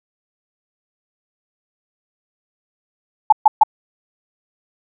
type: tone bursts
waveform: sine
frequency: 859 Hz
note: A5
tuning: 42 cents flat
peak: -4 dBFS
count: 3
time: 3.3-3.635 s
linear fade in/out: 5 ms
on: 25 ms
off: 130 ms
effects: none